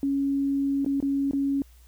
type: tone with dropouts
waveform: sine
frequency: 277.2 Hz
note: C#4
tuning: in tune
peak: -22 dBFS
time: 0.03-1.62 s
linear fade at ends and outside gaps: 1 ms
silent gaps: 0.847-0.862 / 1.003-1.026 / 1.311-1.333 s
effects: added 60 Hz sine -50 dBFS peak until 1.87 s + white hiss -61 dBFS RMS until 1.87 s